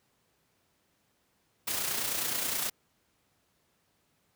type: noise with amplitude modulation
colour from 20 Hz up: white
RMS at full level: -30 dBFS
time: 1.67-2.7 s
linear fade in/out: 10 ms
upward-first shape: sine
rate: 29.5 Hz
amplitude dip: 45%
effects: pink hiss -72 dBFS RMS until 4.35 s + high-pass 80 Hz 12 dB/octave